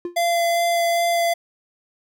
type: tone with exponential decay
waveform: triangle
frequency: 349.2 Hz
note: F4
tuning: in tune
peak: -19 dBFS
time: 0.05-0.19 s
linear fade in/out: 2 ms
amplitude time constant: 30 ms
type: tone with vibrato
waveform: square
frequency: 684 Hz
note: F5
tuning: 36 cents flat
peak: -18 dBFS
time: 0.16-1.34 s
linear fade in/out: 10 ms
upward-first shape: sine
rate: 2.5 Hz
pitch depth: 9 cents each way
effects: none